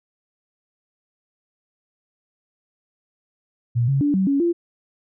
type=tone with pitch steps; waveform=sine; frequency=119.1 / 137.3 / 290 / 190.7 / 279 / 343 Hz; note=A#2 / C#3 / D4 / G3 / C#4 / F4; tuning=+38 / -16 / -22 / -47 / +11 / -31 cents; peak=-16 dBFS; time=3.75-4.53 s; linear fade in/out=20 ms; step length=130 ms; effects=none